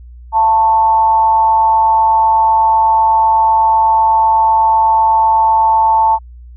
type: tone with amplitude modulation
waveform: sine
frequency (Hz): 888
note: A5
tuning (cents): +16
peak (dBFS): -5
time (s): 0.32-6.19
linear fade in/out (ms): 50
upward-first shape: sine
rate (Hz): 208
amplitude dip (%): 50
effects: added 60 Hz sine -32 dBFS peak until 6.56 s